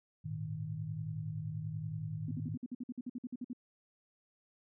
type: chord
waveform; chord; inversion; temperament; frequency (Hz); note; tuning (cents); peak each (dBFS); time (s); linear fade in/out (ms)
sine; Ab suspended second; none; equal with one note detuned; 103.83 / 114.34 / 155.56; Ab2 / Bb2 / Eb3; 0 / -33 / 0; -43 / -43 / -39; 0.24-2.57; 20
type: tone bursts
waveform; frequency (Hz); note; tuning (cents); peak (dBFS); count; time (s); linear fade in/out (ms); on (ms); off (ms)
sine; 246.9; B3; 0; -37; 15; 2.28-3.532; 5; 34; 53
effects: none